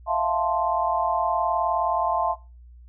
sine chord, F major seventh, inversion third, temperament equal, 659.3 / 698.5 / 880 / 1046.5 Hz, E5 / F5 / A5 / C6, 0 / 0 / 0 / 0 cents, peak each -26 dBFS, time 0.06-2.36 s, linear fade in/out 50 ms, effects noise-tail reverb RT60 0.3 s tail -20 dB re dry + added 60 Hz sine -44 dBFS peak until 2.88 s

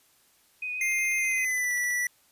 sine tone with vibrato, 2489 Hz, D#7, in tune, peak -30 dBFS, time 0.62-1.45 s, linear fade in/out 5 ms, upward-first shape triangle, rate 7.9 Hz, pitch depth 17 cents each way
square tone with pitch glide, 2100 to 1959.4 Hz, C7 to B6, +6 to -14 cents, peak -26 dBFS, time 0.81-2.07 s, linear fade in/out 2 ms, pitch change -120 cents, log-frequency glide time 1.19-1.74 s
click train, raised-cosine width 0.2 ms, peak -33 dBFS, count 16, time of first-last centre 0.92-1.907 s, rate 15.2 Hz
effects white hiss -63 dBFS RMS until 2.31 s + resampled to 32000 Hz

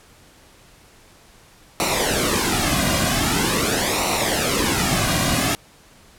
pink noise with flanger, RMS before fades -20 dBFS, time 1.8-5.55 s, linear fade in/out 0 ms, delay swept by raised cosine 0.6 to 2.3 ms, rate 0.44 Hz, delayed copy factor -0.7, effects pink hiss -50 dBFS RMS until 6.18 s + low-pass 12000 Hz 12 dB/octave

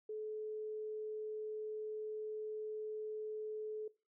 sine tone, 430.1 Hz, A4, 39 cents flat, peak -40 dBFS, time 0.09-3.88 s, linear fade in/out 5 ms, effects noise-tail reverb RT60 0.3 s tail -20 dB re dry

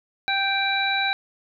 harmonic tone, 784 Hz, G5, in tune, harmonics 1 / 2 / 3 / 5, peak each -26 / -26 / -26 / -26 dBFS, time 0.28-1.13 s, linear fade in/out 0 ms, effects none

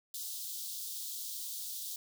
white high-pass noise, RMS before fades -41 dBFS, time 0.14-1.96 s, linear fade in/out 2 ms, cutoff 3400 Hz, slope 48 dB/octave, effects none

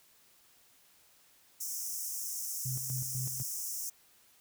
pink high-pass noise, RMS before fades -38 dBFS, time 1.6-3.9 s, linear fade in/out 10 ms, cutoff 5400 Hz, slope 96 dB/octave
sine tone with tremolo, 129.1 Hz, C3, 23 cents flat, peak -34 dBFS, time 2.65-3.43 s, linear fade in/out 10 ms, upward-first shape square, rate 4 Hz, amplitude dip 75%
effects white hiss -64 dBFS RMS until 4.4 s

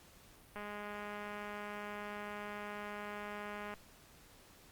click train, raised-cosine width 0.5 ms, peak -30 dBFS, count 659, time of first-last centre 0.56-3.739 s, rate 207 Hz, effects pink hiss -61 dBFS RMS until 4.71 s + Opus 48 kbps

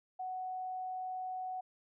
sine tone, 743 Hz, F#5, 7 cents sharp, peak -37 dBFS, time 0.19-1.61 s, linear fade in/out 10 ms, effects none

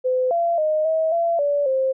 sine tone with pitch steps, 510 / 682 / 618 / 640 / 677 / 576 / 528 Hz, C5 / F5 / D#5 / D#5 / E5 / D5 / C5, -44 / -41 / -12 / +49 / +46 / -34 / +16 cents, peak -17 dBFS, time 0.04-1.93 s, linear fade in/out 20 ms, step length 270 ms, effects none

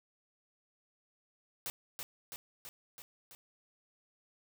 white noise with echo, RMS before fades -39 dBFS, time 1.66-1.7 s, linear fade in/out 0 ms, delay 330 ms, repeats 5, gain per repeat -3 dB, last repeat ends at 3.35 s, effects none

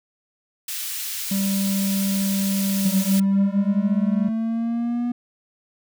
white high-pass noise, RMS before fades -29 dBFS, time 0.68-3.2 s, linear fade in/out 5 ms, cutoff 2200 Hz, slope 12 dB/octave
triangle tone, 196 Hz, G3, in tune, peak -18 dBFS, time 1.31-4.29 s, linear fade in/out 5 ms
triangle linear sweep, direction up, 185 to 242.8 Hz, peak -19 dBFS, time 2.85-5.12 s, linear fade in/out 5 ms
effects none

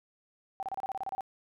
sine tone bursts, 773 Hz, G5, 24 cents flat, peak -32 dBFS, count 11, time 0.6-1.208 s, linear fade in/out 0 ms, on 28 ms, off 30 ms, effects none

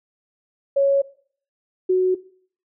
sine tone pair in turn, 554.4 / 370 Hz, C#5 / F#4, 0 / 0 cents, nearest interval perfect fifth, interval 700 cents, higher first, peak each -14 dBFS, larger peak neither, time 0.76-1.02 / 1.89-2.15 s, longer neither, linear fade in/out 10 ms, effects noise-tail reverb RT60 0.5 s tail -18 dB re dry

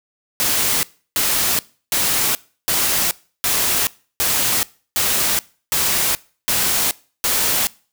white noise bursts, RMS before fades -18 dBFS, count 10, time 0.4-7.67 s, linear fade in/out 0 ms, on 430 ms, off 330 ms, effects noise-tail reverb RT60 0.4 s tail -22 dB re dry

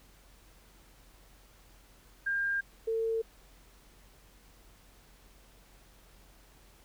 sine tone pair in turn, 1603 / 449.8 Hz, G6 / A4, +38 / +38 cents, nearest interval octave + minor seventh, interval 2200 cents, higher first, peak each -28 dBFS, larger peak neither, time 2.26-2.61 / 2.87-3.22 s, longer neither, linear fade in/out 10 ms, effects added 45 Hz sine -59 dBFS peak until 6.84 s + pink hiss -61 dBFS RMS until 6.84 s

